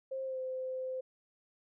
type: tone with pitch glide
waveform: sine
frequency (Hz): 530 to 517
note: C5 to C5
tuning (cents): +22 to -21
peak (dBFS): -35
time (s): 0.11-1.01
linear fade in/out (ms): 10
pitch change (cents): -43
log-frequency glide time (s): 0.24-0.39
effects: none